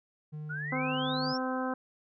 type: tone with vibrato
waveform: triangle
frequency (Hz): 150.3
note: D3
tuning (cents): +40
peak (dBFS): -35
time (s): 0.32-1.34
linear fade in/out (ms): 20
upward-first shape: square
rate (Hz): 2.4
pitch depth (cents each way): 19
type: exponential sweep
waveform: sine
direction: up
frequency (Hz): 1396.9 to 5588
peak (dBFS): -35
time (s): 0.49-1.38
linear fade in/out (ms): 20
type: harmonic tone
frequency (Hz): 257.9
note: C4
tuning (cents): -25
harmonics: 1 / 2 / 3 / 4 / 5 / 6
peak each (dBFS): -33 / -36 / -38 / -39 / -40 / -41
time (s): 0.72-1.74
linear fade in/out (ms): 5
effects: none